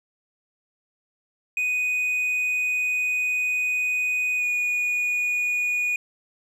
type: tone with pitch glide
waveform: triangle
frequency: 2489 to 2458 Hz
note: D#7 to D#7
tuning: 0 to -22 cents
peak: -20 dBFS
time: 1.57-5.96 s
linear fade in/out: 2 ms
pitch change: -22 cents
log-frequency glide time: 4.38-4.44 s
effects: none